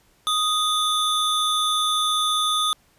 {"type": "tone pair together", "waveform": "square", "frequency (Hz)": [1244.5, 3510], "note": ["D#6", "A7"], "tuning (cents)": [0, -5], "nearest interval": "octave + tritone", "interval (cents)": 1795, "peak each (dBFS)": -23, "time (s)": [0.27, 2.73], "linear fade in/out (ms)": 0, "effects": ["pink hiss -60 dBFS RMS until 2.98 s", "resampled to 32000 Hz"]}